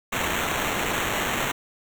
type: noise with sample-and-hold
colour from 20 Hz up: violet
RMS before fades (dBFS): -26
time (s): 0.12-1.52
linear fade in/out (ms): 10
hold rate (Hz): 4900
effects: none